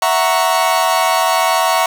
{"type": "chord", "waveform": "40% pulse", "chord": "F# dominant seventh", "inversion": "third", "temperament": "equal", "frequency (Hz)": [659.3, 740, 932.3, 1108.7], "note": ["E5", "F#5", "A#5", "C#6"], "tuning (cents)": [0, 0, 0, 0], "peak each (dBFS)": -17, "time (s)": [0.02, 1.86], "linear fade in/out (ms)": 2, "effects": []}